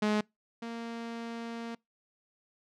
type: tone pair in turn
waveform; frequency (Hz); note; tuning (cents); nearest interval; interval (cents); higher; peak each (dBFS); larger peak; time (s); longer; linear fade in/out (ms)
sawtooth; 211.4 / 231.7; G#3 / A#3; +31 / -10; major second; 159; second; -22 / -33; first; 0.02-0.21 / 0.62-1.75; second; 5
effects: noise-tail reverb RT60 0.2 s tail -26 dB re dry + low-pass 5000 Hz 12 dB/octave